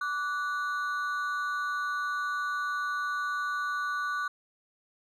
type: ring-modulated tone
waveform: triangle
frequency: 1318.5 Hz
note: E6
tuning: in tune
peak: -24 dBFS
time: 0.01-4.28 s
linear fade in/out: 5 ms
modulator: 157 Hz
effects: none